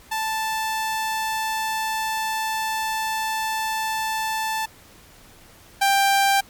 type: tone pair in turn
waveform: sawtooth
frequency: 880 / 789.2 Hz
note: A5 / G5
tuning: 0 / +11 cents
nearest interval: major second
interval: 189 cents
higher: first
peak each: -19 / -12 dBFS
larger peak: second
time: 0.11-4.66 / 5.81-6.41 s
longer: first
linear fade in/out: 10 ms
effects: pink hiss -49 dBFS RMS until 6.49 s + MP3 96 kbps